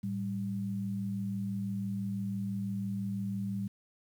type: tone pair together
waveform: sine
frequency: 110 / 196 Hz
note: A2 / G3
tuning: 0 / 0 cents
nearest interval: minor seventh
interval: 1000 cents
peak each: -38 / -33 dBFS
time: 0.03-3.68 s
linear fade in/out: 10 ms
effects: 10-bit